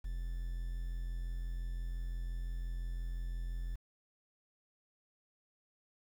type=tone with quantisation; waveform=triangle; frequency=42.9 Hz; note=F1; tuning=30 cents flat; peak=-34 dBFS; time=0.04-3.76 s; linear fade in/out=10 ms; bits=10; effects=none